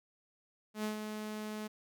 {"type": "tone with ADSR envelope", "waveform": "sawtooth", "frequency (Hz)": 213.7, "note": "G#3", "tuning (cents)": 50, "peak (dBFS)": -29, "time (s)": [0.74, 1.68], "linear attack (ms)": 100, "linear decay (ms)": 120, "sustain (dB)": -6, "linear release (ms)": 15, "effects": []}